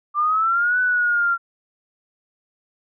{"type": "linear two-way sweep", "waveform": "sine", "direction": "up then down", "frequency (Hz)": [1174.7, 1500, 1373], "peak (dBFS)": -16, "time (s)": [0.14, 1.38], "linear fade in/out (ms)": 50, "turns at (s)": 0.8, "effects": []}